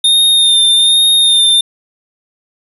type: tone with vibrato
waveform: square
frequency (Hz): 3649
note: A#7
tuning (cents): -38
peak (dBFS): -7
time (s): 0.04-1.61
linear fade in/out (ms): 5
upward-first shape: sine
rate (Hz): 1.2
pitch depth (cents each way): 28
effects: resampled to 32000 Hz